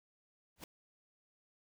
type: noise with exponential growth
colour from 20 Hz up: pink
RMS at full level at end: -43 dBFS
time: 0.56-0.64 s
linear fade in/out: 2 ms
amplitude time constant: 17 ms
effects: none